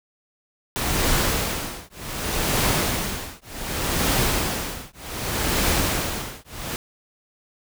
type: noise with tremolo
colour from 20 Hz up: pink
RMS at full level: -20 dBFS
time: 0.76-6.76 s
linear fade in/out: 0 ms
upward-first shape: triangle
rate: 0.66 Hz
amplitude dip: 100%
effects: none